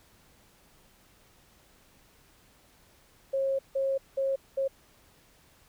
sine tone bursts at uneven times, 541 Hz, C#5, 42 cents flat, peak -25 dBFS, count 4, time 3.33-3.59 / 3.75-3.98 / 4.17-4.36 / 4.57-4.68 s, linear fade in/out 10 ms, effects pink hiss -61 dBFS RMS until 5.68 s

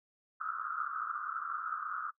pink band-pass noise, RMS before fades -38 dBFS, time 0.4-2.11 s, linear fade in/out 10 ms, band 1200 to 1400 Hz, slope 96 dB/octave, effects noise-tail reverb RT60 0.1 s tail -21 dB re dry

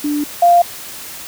sine tone pair in turn, 293.7 / 696.3 Hz, D4 / F5, 0 / -5 cents, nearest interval octave + minor third, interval 1495 cents, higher second, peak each -15 / -6 dBFS, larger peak second, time 0.04-0.24 / 0.42-0.62 s, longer neither, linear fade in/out 5 ms, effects white hiss -31 dBFS RMS until 1.27 s

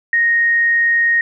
sine tone, 1864.7 Hz, A#6, in tune, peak -11 dBFS, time 0.13-1.21 s, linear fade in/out 2 ms, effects none

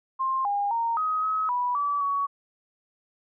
sine tone with pitch steps, 1057 / 810 / 925 / 1261 / 1278 / 982 / 1151 / 1125 Hz, C6 / G#5 / A#5 / D#6 / D#6 / B5 / D6 / C#6, +17 / -43 / -14 / +23 / +46 / -10 / -35 / +25 cents, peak -23 dBFS, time 0.19-2.27 s, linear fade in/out 20 ms, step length 260 ms, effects none

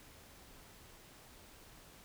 silence, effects pink hiss -58 dBFS RMS until 2.04 s

